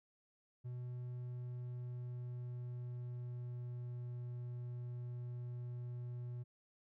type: tone with pitch glide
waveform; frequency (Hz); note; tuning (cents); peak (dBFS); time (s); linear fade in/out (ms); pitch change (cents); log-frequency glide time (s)
triangle; 123.47 to 121.98; B2 to B2; 0 to -21; -40; 0.64-6.44; 20; -21; 1.13-4.09
effects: none